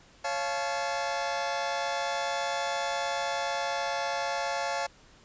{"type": "chord", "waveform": "sawtooth", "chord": "Db augmented", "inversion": "none", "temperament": "just", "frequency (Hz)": [554.4, 693, 866.2], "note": ["Db5", "F5", "A5"], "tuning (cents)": [0, -14, -27], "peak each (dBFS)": [-30, -29, -29], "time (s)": [0.24, 4.87], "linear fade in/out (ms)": 10, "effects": ["pink hiss -57 dBFS RMS until 5.24 s", "resampled to 16000 Hz"]}